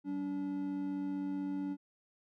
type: tone pair together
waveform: triangle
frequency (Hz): 191.2 / 286.9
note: G3 / D4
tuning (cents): -43 / -40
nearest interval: perfect fifth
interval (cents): 703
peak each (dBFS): -40 / -33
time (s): 0.04-1.77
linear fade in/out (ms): 50
effects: none